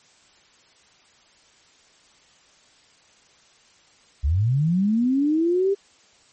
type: linear sweep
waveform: sine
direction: up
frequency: 63 to 402.8 Hz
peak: -17 dBFS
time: 4.23-5.75 s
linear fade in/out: 20 ms
effects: white hiss -56 dBFS RMS until 6.32 s + MP3 32 kbps